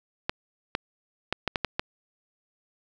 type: clicks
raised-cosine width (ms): 0.3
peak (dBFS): -9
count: 7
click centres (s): 0.295 / 0.751 / 1.326 / 1.477 / 1.558 / 1.647 / 1.795
effects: none